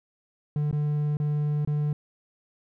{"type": "tone with dropouts", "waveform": "triangle", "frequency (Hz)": 148.4, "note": "D3", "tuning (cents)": 18, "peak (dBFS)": -21, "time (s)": [0.56, 1.93], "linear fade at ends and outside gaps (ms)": 2, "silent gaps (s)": [[0.712, 0.727], [1.17, 1.2], [1.65, 1.674]], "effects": []}